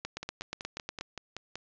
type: two click trains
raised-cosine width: 0.2 ms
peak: -18 / -21 dBFS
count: 9 / 8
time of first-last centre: 0.05-1.01 / 0.23-1.556 s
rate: 8.33 / 5.28 Hz
effects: resampled to 16000 Hz + 10-bit